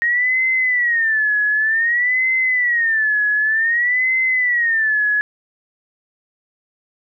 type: tone with vibrato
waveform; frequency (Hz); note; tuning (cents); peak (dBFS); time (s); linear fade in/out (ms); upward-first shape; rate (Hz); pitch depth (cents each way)
sine; 1864.7; A#6; 0; -14; 0.02-5.21; 0; sine; 0.54; 170
effects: none